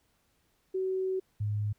sine tone pair in turn, 376.9 / 104.49 Hz, F#4 / G#2, +32 / +11 cents, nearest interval octave + minor seventh, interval 2221 cents, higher first, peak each -28 dBFS, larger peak neither, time 0.74-1.2 / 1.4-1.73 s, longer first, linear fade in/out 10 ms, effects pink hiss -72 dBFS RMS until 1.78 s

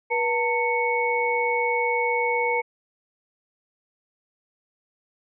sine tone cluster, 483.2 / 900 / 2216 Hz, B4 / A5 / C#7, -38 / +39 / -1 cents, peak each -25 dBFS, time 0.1-2.62 s, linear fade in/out 20 ms, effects none

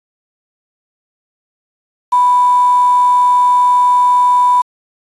sine tone with quantisation, 987.8 Hz, B5, in tune, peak -7 dBFS, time 2.12-4.62 s, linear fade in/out 10 ms, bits 5, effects resampled to 24000 Hz

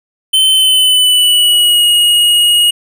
square tone with pitch glide, 3072 to 2883 Hz, G7 to F#7, -36 to -46 cents, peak -7 dBFS, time 0.33-2.71 s, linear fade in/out 10 ms, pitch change -110 cents, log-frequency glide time 0.51-1.86 s, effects none

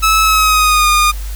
sawtooth tone with pitch glide, 1300 to 1220 Hz, E6 to D#6, -24 to -34 cents, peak -5 dBFS, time 0.02-1.12 s, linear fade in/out 20 ms, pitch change -110 cents, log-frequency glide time 0.22-0.88 s, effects added 50 Hz sine -20 dBFS peak until 1.35 s + white hiss -35 dBFS RMS until 1.35 s

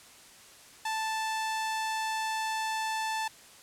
sawtooth tone, 880 Hz, A5, in tune, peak -26 dBFS, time 0.85-3.28 s, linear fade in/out 5 ms, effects white hiss -53 dBFS RMS until 3.62 s + low-pass 10000 Hz 12 dB/octave

